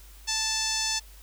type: tone with low-pass filter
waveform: 5% pulse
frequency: 880 Hz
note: A5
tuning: in tune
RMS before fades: -28 dBFS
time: 0.27-1 s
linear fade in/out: 20 ms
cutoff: 6000 Hz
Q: 2.6
effects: added 50 Hz sine -47 dBFS peak until 1.22 s + white hiss -54 dBFS RMS until 1.22 s